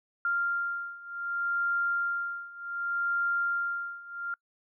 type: beating tone pair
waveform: sine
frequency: 1393 / 1393.66 Hz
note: F6 / F6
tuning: -5 / -4 cents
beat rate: 0.66 Hz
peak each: -32 / -30 dBFS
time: 0.25-4.34 s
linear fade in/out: 2 ms
effects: noise-tail reverb RT60 0.1 s tail -26 dB re dry